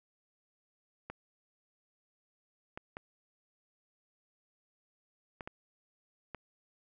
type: clicks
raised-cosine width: 0.5 ms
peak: -26 dBFS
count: 6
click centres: 1.1 / 2.775 / 2.969 / 5.408 / 5.475 / 6.347 s
effects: none